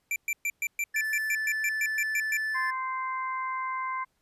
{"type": "tone bursts", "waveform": "square", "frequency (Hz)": 2349, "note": "D7", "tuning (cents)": 0, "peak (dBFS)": -27, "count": 14, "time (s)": [0.11, 2.37], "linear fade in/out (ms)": 2, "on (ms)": 50, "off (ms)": 120}
{"type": "tone", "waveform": "triangle", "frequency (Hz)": 1750, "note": "A6", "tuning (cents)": -10, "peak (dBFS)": -26, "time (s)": [0.94, 2.71], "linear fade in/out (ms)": 10}
{"type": "high-pass noise", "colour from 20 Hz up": "white", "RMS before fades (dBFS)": -46, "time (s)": [1.04, 1.34], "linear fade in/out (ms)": 10, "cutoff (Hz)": 10000, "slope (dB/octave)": 24}
{"type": "harmonic tone", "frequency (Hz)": 520, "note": "C5", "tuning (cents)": -11, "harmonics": [2, 3, 4], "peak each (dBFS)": [-30, -42, -37], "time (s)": [2.54, 4.05], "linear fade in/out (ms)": 20}
{"effects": ["pink hiss -74 dBFS RMS until 4.21 s", "resampled to 32000 Hz"]}